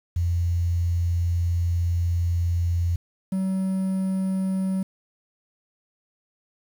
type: tone pair in turn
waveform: sine / triangle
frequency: 86.3 / 189.75 Hz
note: F2 / F#3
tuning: -20 / +44 cents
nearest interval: octave + major second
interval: 1364 cents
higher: second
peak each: -20 dBFS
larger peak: neither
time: 0.16-2.96 / 3.32-4.83 s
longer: first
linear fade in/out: 5 ms
effects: 8-bit